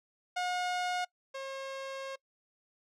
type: tone pair in turn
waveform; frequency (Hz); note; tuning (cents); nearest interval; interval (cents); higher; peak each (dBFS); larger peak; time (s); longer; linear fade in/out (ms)
sawtooth; 721 / 539; F#5 / C#5; -45 / -49; perfect fourth; 504; first; -27 / -34; first; 0.36-1.05 / 1.34-2.16; second; 10
effects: noise-tail reverb RT60 0.1 s tail -24 dB re dry + low-pass 6000 Hz 12 dB/octave